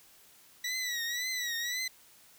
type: tone with vibrato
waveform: 20% pulse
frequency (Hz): 1946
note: B6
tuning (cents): -26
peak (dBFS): -27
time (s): 0.64-1.88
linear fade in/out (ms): 5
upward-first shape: triangle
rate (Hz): 1.9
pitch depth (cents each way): 100
effects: white hiss -59 dBFS RMS until 2.38 s